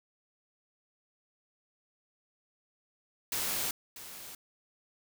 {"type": "noise with echo", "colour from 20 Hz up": "white", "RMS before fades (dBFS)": -33, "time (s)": [3.32, 3.71], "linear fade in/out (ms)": 2, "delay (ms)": 640, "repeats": 1, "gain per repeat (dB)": -13, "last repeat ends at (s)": 4.35, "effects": []}